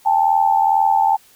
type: tone pair together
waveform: sine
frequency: 797 / 879.2 Hz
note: G5 / A5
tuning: +28 / -2 cents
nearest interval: major second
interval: 170 cents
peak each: -15 dBFS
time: 0.05-1.17 s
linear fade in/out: 20 ms
effects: white hiss -51 dBFS RMS until 1.35 s